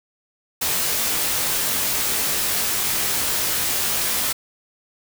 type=noise with comb filter; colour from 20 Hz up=white; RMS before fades=-22 dBFS; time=0.61-4.33 s; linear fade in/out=10 ms; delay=19 ms; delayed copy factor=-0.75; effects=none